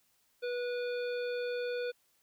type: harmonic tone with a mistuned harmonic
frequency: 488.4 Hz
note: B4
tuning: 19 cents flat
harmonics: 1 / 3 / 5 / 7 / 9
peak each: -33 / -43 / -47 / -50 / -52 dBFS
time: 0.42-1.92 s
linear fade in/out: 20 ms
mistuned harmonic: 7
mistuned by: +53 cents
effects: white hiss -72 dBFS RMS until 2.22 s